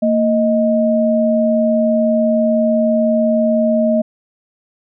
sine tone pair together, 229 / 625 Hz, A#3 / D#5, -31 / +8 cents, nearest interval octave + perfect fourth, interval 1739 cents, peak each -14 dBFS, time 0.02-4.02 s, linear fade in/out 10 ms, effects none

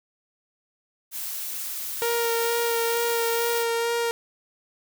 blue noise, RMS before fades -32 dBFS, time 1.11-3.66 s, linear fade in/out 50 ms
sawtooth tone with vibrato, 466.2 Hz, A#4, in tune, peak -19 dBFS, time 2.02-4.11 s, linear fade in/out 0 ms, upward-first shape sine, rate 2.2 Hz, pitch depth 14 cents each way
effects none

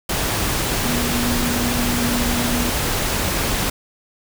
sine tone in noise, 241 Hz, B3, 42 cents flat, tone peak -22 dBFS, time 0.84-2.7 s, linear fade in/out 5 ms, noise pink, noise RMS -21 dBFS, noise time 0.09-3.7 s, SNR -4 dB, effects none

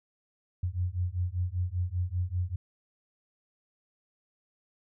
sine beating tone pair, 87.31 / 92.41 Hz, F2 / F#2, 0 / -2 cents, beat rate 5.1 Hz, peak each -31 dBFS, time 0.63-2.56 s, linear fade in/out 5 ms, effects none

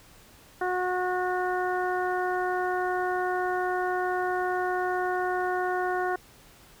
harmonic tone, 364.5 Hz, F#4, 26 cents flat, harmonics 1 / 2 / 3 / 4 / 5, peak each -29 / -29 / -35 / -33 / -39 dBFS, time 0.61-6.16 s, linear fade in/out 5 ms, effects pink hiss -54 dBFS RMS until 6.8 s

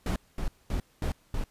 brown noise bursts, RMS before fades -29 dBFS, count 5, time 0.06-1.44 s, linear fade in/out 2 ms, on 100 ms, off 220 ms, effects pink hiss -64 dBFS RMS until 1.5 s + resampled to 32000 Hz

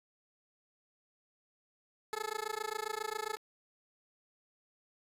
15% pulse tone with amplitude modulation, 431.5 Hz, A4, 34 cents flat, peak -26 dBFS, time 2.13-3.37 s, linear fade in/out 0 ms, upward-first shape sine, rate 27.4 Hz, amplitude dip 100%, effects resampled to 32000 Hz + 10-bit

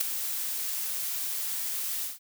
blue noise with ADSR envelope, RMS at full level -22 dBFS, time 0-2.19 s, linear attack 11 ms, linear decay 5 ms, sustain -10 dB, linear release 160 ms, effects none

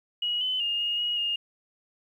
sine tone with pitch steps, 2904 / 3028 / 2832 / 2853 / 2892 / 2836 Hz, F#7 / F#7 / F7 / F7 / F#7 / F7, -33 / +39 / +23 / +36 / -40 / +26 cents, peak -25 dBFS, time 0.22-1.36 s, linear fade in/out 5 ms, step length 190 ms, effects 10-bit

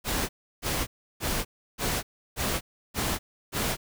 pink noise bursts, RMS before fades -28 dBFS, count 7, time 0.04-3.77 s, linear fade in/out 50 ms, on 250 ms, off 330 ms, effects none

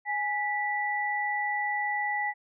sine tone pair together, 830.6 / 1965.3 Hz, G#5 / B6, 0 / -9 cents, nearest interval octave + minor third, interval 1491 cents, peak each -30 / -29 dBFS, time 0.05-2.34 s, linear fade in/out 50 ms, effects none

